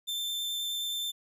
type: tone with vibrato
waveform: 40% pulse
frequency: 3557 Hz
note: A7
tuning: 18 cents sharp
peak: -30 dBFS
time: 0.07-1.12 s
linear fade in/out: 20 ms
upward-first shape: sine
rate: 9.4 Hz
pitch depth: 8 cents each way
effects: none